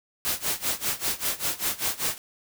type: noise with tremolo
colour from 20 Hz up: white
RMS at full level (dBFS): -25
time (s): 0.25-2.18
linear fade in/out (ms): 0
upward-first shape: sine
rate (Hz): 5.1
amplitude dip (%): 90
effects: none